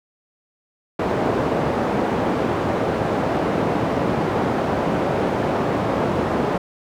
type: band-pass noise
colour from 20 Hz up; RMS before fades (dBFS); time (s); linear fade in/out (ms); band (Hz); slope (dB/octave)
white; -21; 0.99-6.58; 5; 100 to 650; 12
effects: none